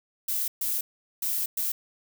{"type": "noise bursts at uneven times", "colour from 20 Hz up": "violet", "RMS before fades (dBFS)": -28, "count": 4, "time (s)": [[0.28, 0.48], [0.61, 0.81], [1.22, 1.46], [1.57, 1.72]], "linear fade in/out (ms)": 5, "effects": []}